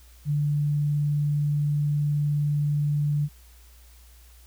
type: tone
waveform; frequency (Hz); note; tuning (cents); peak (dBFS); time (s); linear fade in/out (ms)
sine; 146.8; D3; 0; -21; 0.25-3.29; 50
effects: added 60 Hz sine -49 dBFS peak until 4.46 s + white hiss -57 dBFS RMS until 4.46 s